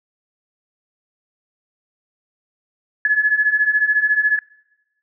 sine beating tone pair, 1697 / 1711 Hz, G#6 / A6, +37 / -49 cents, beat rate 14 Hz, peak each -19 / -15 dBFS, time 3.05-4.39 s, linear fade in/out 2 ms, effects noise-tail reverb RT60 1.0 s tail -24 dB re dry

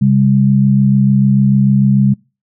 sine tone pair together, 134.1 / 200.9 Hz, C3 / G3, +43 / +43 cents, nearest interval perfect fifth, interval 700 cents, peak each -10 dBFS, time 0.01-2.14 s, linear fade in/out 10 ms, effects noise-tail reverb RT60 0.3 s tail -25 dB re dry

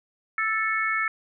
harmonic tone, 440 Hz, A4, in tune, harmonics 3 / 4 / 5, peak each -27 / -27 / -27 dBFS, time 0.38-1.08 s, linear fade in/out 2 ms, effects none

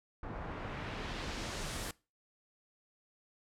pink noise with low-pass filter sweep, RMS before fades -41 dBFS, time 0.23-1.91 s, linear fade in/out 2 ms, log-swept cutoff 1000 to 12000 Hz, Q 0.96, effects noise-tail reverb RT60 0.3 s tail -22 dB re dry

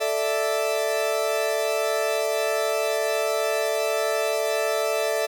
40% pulse chord, A suspended fourth, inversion none, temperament equal, 440 / 587.3 / 659.3 Hz, A4 / D5 / E5, 0 / 0 / 0 cents, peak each -26 / -26 / -25 dBFS, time 0-5.27 s, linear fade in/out 20 ms, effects none

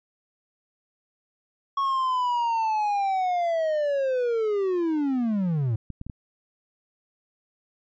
triangle linear sweep, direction down, 1108.7 to 104.8 Hz, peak -20 dBFS, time 1.77-5.76 s, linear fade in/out 5 ms
clicks, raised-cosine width 5 ms, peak -23 dBFS, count 4, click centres 5.903 / 6.014 / 6.066 / 6.098 s
effects resampled to 16000 Hz

